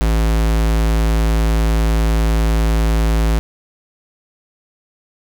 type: tone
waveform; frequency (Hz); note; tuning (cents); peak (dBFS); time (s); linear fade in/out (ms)
square; 55; A1; 0; -13; 0.01-3.39; 0
effects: none